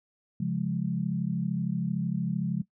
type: chord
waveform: sine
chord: Db major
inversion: none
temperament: equal with one note detuned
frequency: 136.92 / 174.61 / 207.7 Hz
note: Db3 / F3 / Ab3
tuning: -21 / 0 / 0 cents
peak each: -32 / -29 / -32 dBFS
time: 0.4-2.62 s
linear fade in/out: 5 ms
effects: noise-tail reverb RT60 0.1 s tail -18 dB re dry